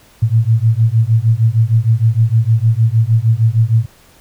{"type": "beating tone pair", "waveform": "sine", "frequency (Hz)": [109.8, 116.3], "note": ["A2", "A#2"], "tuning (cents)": [-3, -4], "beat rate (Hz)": 6.5, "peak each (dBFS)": -12, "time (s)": [0.22, 3.86], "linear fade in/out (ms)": 10, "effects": ["pink hiss -47 dBFS RMS until 4.2 s"]}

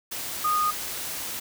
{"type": "tone in noise", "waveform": "sine", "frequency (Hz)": 1232, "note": "D#6", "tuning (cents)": -17, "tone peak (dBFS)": -21, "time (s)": [0.44, 0.71], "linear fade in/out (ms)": 10, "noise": "white", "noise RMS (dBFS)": -33, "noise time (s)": [0.11, 1.4], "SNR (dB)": 9, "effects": []}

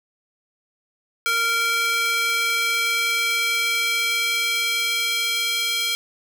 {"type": "tone with high-pass filter sweep", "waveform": "square", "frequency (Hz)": 462.4, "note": "A#4", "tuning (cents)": -14, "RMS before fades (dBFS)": -22, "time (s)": [1.26, 5.95], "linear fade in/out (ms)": 0, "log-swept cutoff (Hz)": [1700, 2900], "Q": 2, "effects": []}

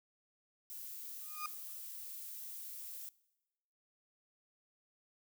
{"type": "noise", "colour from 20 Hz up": "violet", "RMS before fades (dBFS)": -47, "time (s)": [0.7, 3.09], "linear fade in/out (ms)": 0}
{"type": "tone with exponential growth", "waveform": "35% pulse", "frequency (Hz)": 1227, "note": "D#6", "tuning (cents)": -25, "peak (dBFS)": -34, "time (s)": [1.21, 1.46], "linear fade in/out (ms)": 2, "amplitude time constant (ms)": 54}
{"effects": ["noise-tail reverb RT60 1.0 s tail -22 dB re dry"]}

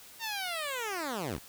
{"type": "linear sweep", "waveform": "10% pulse", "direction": "down", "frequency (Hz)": [929, 41.2], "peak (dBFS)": -25, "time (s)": [0.19, 1.4], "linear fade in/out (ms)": 50, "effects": ["white hiss -52 dBFS RMS until 1.48 s"]}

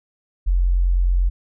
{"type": "tone", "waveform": "sine", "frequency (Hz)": 44.48, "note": "F1", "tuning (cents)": 32, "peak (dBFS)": -14, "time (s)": [0.46, 1.3], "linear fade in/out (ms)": 20, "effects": []}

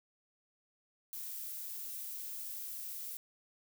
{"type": "noise", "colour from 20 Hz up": "violet", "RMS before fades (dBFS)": -43, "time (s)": [1.13, 3.17], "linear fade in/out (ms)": 0, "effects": []}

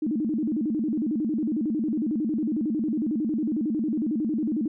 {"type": "tone with vibrato", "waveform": "sine", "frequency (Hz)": 262.7, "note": "C4", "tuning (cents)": 7, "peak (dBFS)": -23, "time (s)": [0.02, 4.68], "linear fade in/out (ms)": 5, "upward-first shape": "square", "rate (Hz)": 11, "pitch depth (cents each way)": 280, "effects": []}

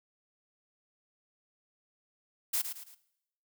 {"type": "noise with echo", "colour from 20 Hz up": "blue", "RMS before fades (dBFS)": -30, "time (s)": [2.53, 2.62], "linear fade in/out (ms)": 10, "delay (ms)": 110, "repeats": 3, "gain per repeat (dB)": -8, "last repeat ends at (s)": 2.95, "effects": ["noise-tail reverb RT60 0.8 s tail -18 dB re dry"]}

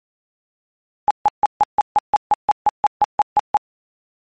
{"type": "tone bursts", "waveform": "sine", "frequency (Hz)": 835, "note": "G#5", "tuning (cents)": 9, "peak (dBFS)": -9, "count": 15, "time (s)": [1.08, 3.57], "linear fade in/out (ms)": 0, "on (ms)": 26, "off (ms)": 150, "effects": ["MP3 32 kbps"]}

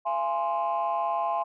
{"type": "chord", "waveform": "sine", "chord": "F minor", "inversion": "none", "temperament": "equal with one note detuned", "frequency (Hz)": [681.3, 830.6, 1046.5], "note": ["F5", "Ab5", "C6"], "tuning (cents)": [-43, 0, 0], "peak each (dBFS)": -28, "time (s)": [0.05, 1.44], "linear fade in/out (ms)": 20, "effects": ["tanh soft clip ceiling -19 dBFS"]}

